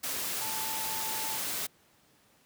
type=tone in noise; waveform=sine; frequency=880 Hz; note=A5; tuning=in tune; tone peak=-39 dBFS; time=0.41-1.38 s; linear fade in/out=10 ms; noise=white; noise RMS=-34 dBFS; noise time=0.03-1.67 s; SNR=-8 dB; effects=pink hiss -64 dBFS RMS until 2.45 s + high-pass 100 Hz 12 dB/octave